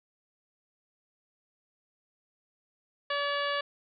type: harmonic tone with a mistuned harmonic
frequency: 572 Hz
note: D5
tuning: 46 cents flat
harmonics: 1 / 2 / 3 / 4 / 5 / 6 / 7 / 8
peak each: -33 / -33 / -34 / -42 / -38 / -40 / -47 / -44 dBFS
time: 3.1-3.61 s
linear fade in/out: 5 ms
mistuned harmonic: 7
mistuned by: -38 cents
effects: none